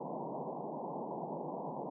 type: band-pass noise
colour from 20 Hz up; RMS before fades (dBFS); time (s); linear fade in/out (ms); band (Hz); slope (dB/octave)
white; -41; 0-1.9; 10; 140 to 980; 96
effects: none